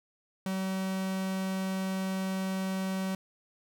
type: tone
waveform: 45% pulse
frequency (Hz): 190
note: F#3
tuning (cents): +46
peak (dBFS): -30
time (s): 0.46-3.15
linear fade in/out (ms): 2
effects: none